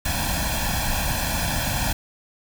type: noise with comb filter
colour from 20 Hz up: pink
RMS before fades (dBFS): -24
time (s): 0.05-1.93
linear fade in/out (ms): 5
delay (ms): 1.2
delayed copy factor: +0.95
effects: none